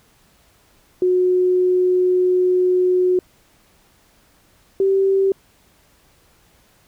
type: tone pair in turn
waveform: sine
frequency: 364.7 / 387.8 Hz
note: F#4 / G4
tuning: -25 / -19 cents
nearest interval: minor second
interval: 106 cents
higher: second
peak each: -13 dBFS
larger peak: neither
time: 1.02-3.19 / 4.8-5.32 s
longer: first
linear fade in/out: 2 ms
effects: pink hiss -56 dBFS RMS until 6.87 s